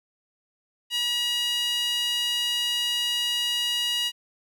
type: tone with high-pass filter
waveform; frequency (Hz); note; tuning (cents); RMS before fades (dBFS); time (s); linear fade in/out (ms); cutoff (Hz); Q
sawtooth; 960; B5; -49; -26; 0.9-4.12; 50; 3000; 4.4
effects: none